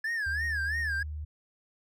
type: tone with vibrato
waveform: triangle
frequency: 1714 Hz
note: A6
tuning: 46 cents flat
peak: -27 dBFS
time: 0.04-1.03 s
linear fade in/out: 5 ms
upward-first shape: sine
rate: 3 Hz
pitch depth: 150 cents each way
type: tone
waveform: sine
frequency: 75.7 Hz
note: D#2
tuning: 47 cents flat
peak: -34 dBFS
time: 0.26-1.25 s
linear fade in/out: 10 ms
effects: none